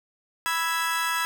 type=chord; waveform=30% pulse; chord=E major; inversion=second; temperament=equal; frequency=987.8 / 1318.5 / 1661.2 Hz; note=B5 / E6 / G#6; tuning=0 / 0 / 0 cents; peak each=-26 dBFS; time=0.46-1.25 s; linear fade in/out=0 ms; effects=none